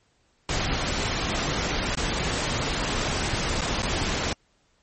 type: noise with dropouts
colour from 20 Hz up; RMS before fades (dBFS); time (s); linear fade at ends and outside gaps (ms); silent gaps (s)
pink; -26; 0.49-4.33; 2; 1.952-1.972 / 3.61-3.616 / 3.822-3.829
effects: pink hiss -66 dBFS RMS until 4.82 s + MP3 32 kbps

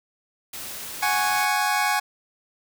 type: noise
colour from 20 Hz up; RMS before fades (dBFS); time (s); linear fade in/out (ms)
white; -35; 0.53-1.45; 5
type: chord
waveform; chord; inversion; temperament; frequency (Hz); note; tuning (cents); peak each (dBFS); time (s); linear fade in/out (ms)
25% pulse; F# suspended second; none; equal; 740 / 830.6 / 1108.7; F#5 / G#5 / C#6; 0 / 0 / 0; -23 / -19 / -23; 1.02-2; 10
effects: none

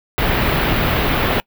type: band-stop noise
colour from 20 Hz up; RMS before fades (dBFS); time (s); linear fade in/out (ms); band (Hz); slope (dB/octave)
pink; -17; 0.18-1.4; 0; 3500 to 16000; 24
effects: noise-tail reverb RT60 0.1 s tail -25 dB re dry

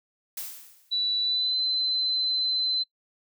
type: noise with exponential decay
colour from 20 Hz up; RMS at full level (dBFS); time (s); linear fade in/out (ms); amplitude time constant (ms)
blue; -32; 0.37-1.02; 5; 140
type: tone with pitch glide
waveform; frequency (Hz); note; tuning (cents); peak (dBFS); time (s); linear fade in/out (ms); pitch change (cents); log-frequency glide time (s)
sine; 3951 to 4057; B7 to B7; 0 to +46; -23; 0.91-2.84; 20; +46; 1.21-1.59
effects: noise-tail reverb RT60 0.1 s tail -25 dB re dry

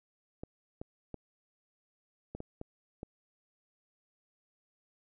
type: clicks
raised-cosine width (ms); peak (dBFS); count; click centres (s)
2; -27; 7; 0.435 / 0.815 / 1.143 / 2.35 / 2.404 / 2.614 / 3.031
effects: none

